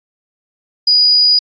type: tone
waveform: sine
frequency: 4915 Hz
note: D#8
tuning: 22 cents flat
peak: -7 dBFS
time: 0.87-1.39 s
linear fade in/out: 5 ms
effects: AAC 48 kbps